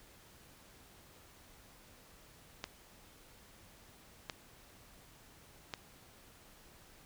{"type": "clicks", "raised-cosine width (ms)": 0.2, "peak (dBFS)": -21, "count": 3, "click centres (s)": [2.641, 4.298, 5.738], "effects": ["pink hiss -60 dBFS RMS until 7.05 s"]}